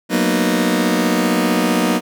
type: chord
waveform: sawtooth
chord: B major seventh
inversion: second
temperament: just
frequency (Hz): 185.21 / 231.5 / 246.9 / 308.7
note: F#3 / A#3 / B3 / D#4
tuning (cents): +2 / -12 / 0 / -14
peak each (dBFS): -16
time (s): 0.09-2.01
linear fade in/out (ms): 50
effects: none